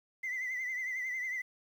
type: tone with vibrato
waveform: sine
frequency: 2027 Hz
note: B6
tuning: 45 cents sharp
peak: -32 dBFS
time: 0.23-1.42 s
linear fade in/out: 10 ms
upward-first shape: triangle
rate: 11 Hz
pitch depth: 73 cents each way
effects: tanh soft clip ceiling -31 dBFS + 10-bit